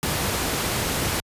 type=noise; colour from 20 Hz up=pink; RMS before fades=-24 dBFS; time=0.03-1.2 s; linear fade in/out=0 ms; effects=high-pass 60 Hz 12 dB/octave + resampled to 32000 Hz